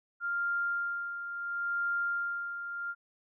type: tone with tremolo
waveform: sine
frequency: 1396.9 Hz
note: F6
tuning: in tune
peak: -28 dBFS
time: 0.2-2.95 s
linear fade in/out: 50 ms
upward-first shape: sine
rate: 0.72 Hz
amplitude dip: 60%
effects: none